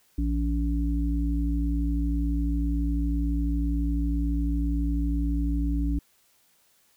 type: harmonic tone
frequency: 57 Hz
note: A#1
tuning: 38 cents flat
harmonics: 1 / 3 / 5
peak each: -24 / -34 / -29 dBFS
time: 0.18-5.99 s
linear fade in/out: 5 ms
effects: white hiss -64 dBFS RMS until 6.96 s